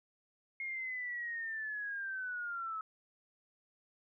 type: linear sweep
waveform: sine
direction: down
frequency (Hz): 2151 to 1286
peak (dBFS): -37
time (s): 0.6-2.81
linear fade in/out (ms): 2
effects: none